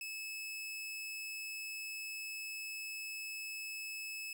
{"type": "tone", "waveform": "sawtooth", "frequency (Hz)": 2600, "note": "E7", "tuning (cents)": -24, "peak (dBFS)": -38, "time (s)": [0.01, 4.33], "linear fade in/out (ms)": 2, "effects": []}